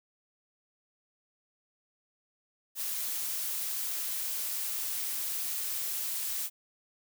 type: noise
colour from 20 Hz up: blue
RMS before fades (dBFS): -34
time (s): 2.75-6.5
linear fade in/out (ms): 50
effects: none